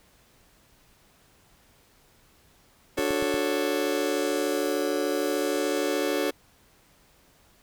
40% pulse chord, D major seventh, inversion none, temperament just, 293.7 / 367.1 / 440.5 / 550.6 Hz, D4 / F#4 / A4 / C#5, 0 / -14 / +2 / -12 cents, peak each -29 dBFS, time 2.97-6.31 s, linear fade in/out 10 ms
click train, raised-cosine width 3 ms, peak -24 dBFS, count 4, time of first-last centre 2.99-3.342 s, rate 8.52 Hz
effects pink hiss -60 dBFS RMS until 7.62 s

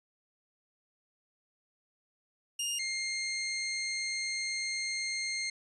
20% pulse tone pair in turn, 2827 / 2118 Hz, F7 / C7, +20 / +21 cents, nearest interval perfect fourth, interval 499 cents, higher first, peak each -27 dBFS, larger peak neither, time 2.59-2.79 / 2.79-5.5 s, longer second, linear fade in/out 5 ms, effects resampled to 24000 Hz

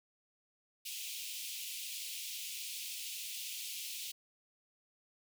pink high-pass noise, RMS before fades -43 dBFS, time 0.85-4.12 s, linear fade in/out 10 ms, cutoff 2500 Hz, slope 48 dB/octave, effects none

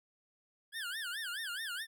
25% pulse tone with vibrato, 1600 Hz, G6, 35 cents sharp, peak -34 dBFS, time 0.72-1.87 s, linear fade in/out 50 ms, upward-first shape sine, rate 4.7 Hz, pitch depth 240 cents each way, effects none

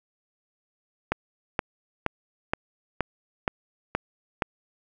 click train, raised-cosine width 0.5 ms, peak -8 dBFS, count 8, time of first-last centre 1.12-4.422 s, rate 2.12 Hz, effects none

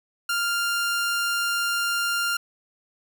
sawtooth tone, 1396.9 Hz, F6, in tune, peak -19 dBFS, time 0.29-2.37 s, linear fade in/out 5 ms, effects none

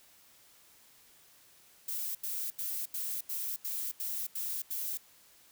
violet noise bursts, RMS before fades -36 dBFS, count 9, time 1.88-4.974 s, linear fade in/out 5 ms, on 270 ms, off 83 ms, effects white hiss -61 dBFS RMS until 5.51 s

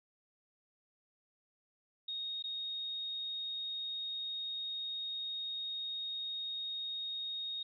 sine tone with dropouts, 3729 Hz, A#7, in tune, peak -37 dBFS, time 2.08-7.63 s, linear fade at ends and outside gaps 5 ms, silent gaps 2.425-2.439 s, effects none

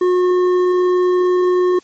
sine tone with hard clipping, 362.1 Hz, F#4, 37 cents flat, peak -13 dBFS, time 0.01-1.79 s, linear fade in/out 5 ms, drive 7 dB, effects white hiss -51 dBFS RMS until 1.83 s + MP3 32 kbps

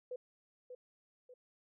sine tone with echo, 500 Hz, B4, 21 cents sharp, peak -39 dBFS, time 0.11-0.16 s, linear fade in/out 5 ms, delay 590 ms, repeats 2, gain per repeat -7 dB, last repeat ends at 1.34 s, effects none

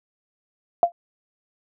sine tone with exponential decay, 691 Hz, F5, 19 cents flat, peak -8 dBFS, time 0.83-0.92 s, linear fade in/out 1 ms, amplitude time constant 18 ms, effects none

